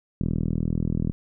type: tone with low-pass filter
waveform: 5% pulse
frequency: 40.62 Hz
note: E1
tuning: 25 cents flat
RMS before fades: -25 dBFS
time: 0.21-1.12 s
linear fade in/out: 0 ms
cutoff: 190 Hz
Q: 1.3
effects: none